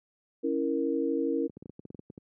sine chord, A# diminished, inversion first, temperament equal, 277.2 / 329.6 / 466.2 Hz, C#4 / E4 / A#4, 0 / 0 / 0 cents, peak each -30 dBFS, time 0.43-1.48 s, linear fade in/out 20 ms
clicks, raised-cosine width 3 ms, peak -29 dBFS, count 12, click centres 1.497 / 1.57 / 1.625 / 1.658 / 1.696 / 1.794 / 1.853 / 1.904 / 1.947 / 1.993 / 2.101 / 2.178 s
effects high-pass 150 Hz 12 dB/octave

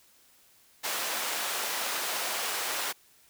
pink high-pass noise, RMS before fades -32 dBFS, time 0.83-2.93 s, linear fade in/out 20 ms, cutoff 710 Hz, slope 12 dB/octave, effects white hiss -61 dBFS RMS until 3.29 s

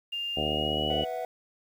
sine tone with pitch glide, 2804 to 2940 Hz, F7 to F#7, +6 to -12 cents, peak -30 dBFS, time 0.12-1.05 s, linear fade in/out 10 ms, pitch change +82 cents, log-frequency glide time 0.34-0.86 s
harmonic tone, 75.5 Hz, D2, 48 cents sharp, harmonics 1 / 2 / 3 / 4 / 5 / 6 / 7 / 8 / 9 / 10, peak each -37 / -37 / -37 / -37 / -37 / -37 / -37 / -37 / -37 / -37 dBFS, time 0.36-1.05 s, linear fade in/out 20 ms
triangle chord, B suspended fourth, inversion none, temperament equal, 493.9 / 659.3 / 740 Hz, B4 / E5 / F#5, 0 / 0 / 0 cents, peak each -34 / -33 / -33 dBFS, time 0.9-1.25 s, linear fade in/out 2 ms
effects 9-bit

